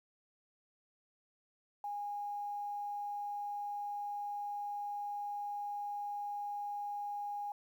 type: tone with quantisation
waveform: sine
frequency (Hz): 820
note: G#5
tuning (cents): -22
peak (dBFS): -37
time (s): 1.84-7.52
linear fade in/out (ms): 2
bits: 11
effects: none